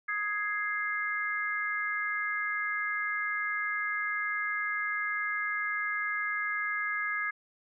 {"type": "chord", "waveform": "sine", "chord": "Ab major", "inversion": "second", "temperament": "equal with one note detuned", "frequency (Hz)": [1251.7, 1661.2, 2093], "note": ["Eb6", "Ab6", "C7"], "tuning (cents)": [10, 0, 0], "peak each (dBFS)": [-36, -32, -34], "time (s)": [0.08, 7.31], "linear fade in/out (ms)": 10, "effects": []}